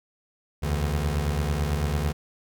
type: beating tone pair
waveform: 25% pulse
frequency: 72.9 / 81.9 Hz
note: D2 / E2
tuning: -12 / -11 cents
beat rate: 9 Hz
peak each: -21 / -26 dBFS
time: 0.62-2.13 s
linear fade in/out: 20 ms
effects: none